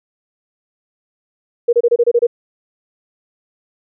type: tone bursts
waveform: sine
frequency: 474.7 Hz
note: A#4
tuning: 31 cents sharp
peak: -8 dBFS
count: 8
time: 1.68-2.269 s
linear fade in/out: 10 ms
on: 50 ms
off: 27 ms
effects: none